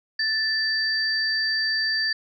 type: tone pair together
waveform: sine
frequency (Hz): 1763 / 4649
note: A6 / D8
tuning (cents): +3 / -18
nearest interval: octave + perfect fourth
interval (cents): 1679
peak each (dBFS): -24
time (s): 0.19-2.13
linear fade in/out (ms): 5
effects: none